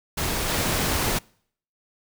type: noise with level steps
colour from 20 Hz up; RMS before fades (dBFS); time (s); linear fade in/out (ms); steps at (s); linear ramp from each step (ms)
pink; -26 / -24; 0.17-1.19; 10; 0.48; 5
effects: noise-tail reverb RT60 0.6 s tail -26 dB re dry